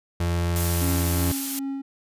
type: tone with pitch glide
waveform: 35% pulse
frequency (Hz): 85.9 to 85.11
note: F2 to F2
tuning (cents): -28 to -44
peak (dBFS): -20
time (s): 0.2-1.32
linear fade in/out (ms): 5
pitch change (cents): -16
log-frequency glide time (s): 0.67-0.99
type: noise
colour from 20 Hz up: blue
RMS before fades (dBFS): -28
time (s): 0.56-1.59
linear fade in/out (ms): 0
type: tone with tremolo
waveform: triangle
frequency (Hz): 273.2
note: C#4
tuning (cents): -25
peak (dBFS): -24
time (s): 0.81-1.82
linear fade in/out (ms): 10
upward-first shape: sine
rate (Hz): 2.6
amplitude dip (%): 50
effects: resampled to 32000 Hz